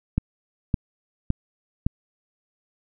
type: click train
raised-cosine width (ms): 5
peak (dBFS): -8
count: 4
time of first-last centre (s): 0.18-1.865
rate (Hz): 1.78
effects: none